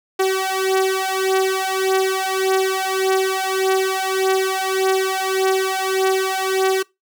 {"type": "beating tone pair", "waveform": "sawtooth", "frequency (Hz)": [380, 381.7], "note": ["F#4", "G4"], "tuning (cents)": [46, -46], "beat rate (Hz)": 1.7, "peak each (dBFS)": -16, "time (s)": [0.19, 6.83], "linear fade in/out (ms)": 10, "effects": ["noise-tail reverb RT60 0.2 s tail -23 dB re dry"]}